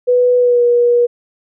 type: tone with pitch glide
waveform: sine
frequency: 493.9 to 480.7 Hz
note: B4 to B4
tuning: 0 to -47 cents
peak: -8 dBFS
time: 0.07-1.07 s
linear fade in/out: 20 ms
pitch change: -47 cents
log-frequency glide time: 0.38-0.63 s
effects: none